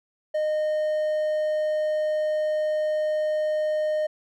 triangle tone, 614 Hz, D#5, 23 cents flat, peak -20 dBFS, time 0.34-4.07 s, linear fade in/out 10 ms, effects none

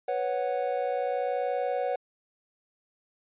triangle chord, B suspended second, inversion none, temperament equal, 493.9 / 554.4 / 740 Hz, B4 / C#5 / F#5, 0 / 0 / 0 cents, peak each -29 dBFS, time 0.08-1.96 s, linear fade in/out 5 ms, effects resampled to 8000 Hz

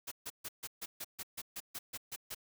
white noise bursts, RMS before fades -42 dBFS, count 13, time 0.07-2.348 s, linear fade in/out 10 ms, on 46 ms, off 140 ms, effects none

